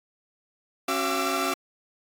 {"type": "tone cluster", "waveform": "sawtooth", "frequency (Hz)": [273.9, 372.1, 679, 1176, 1344], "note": ["C#4", "F#4", "F5", "D6", "E6"], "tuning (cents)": [-21, 10, -49, 2, 33], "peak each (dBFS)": -27, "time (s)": [0.88, 1.54], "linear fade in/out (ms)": 5, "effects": ["AAC 64 kbps"]}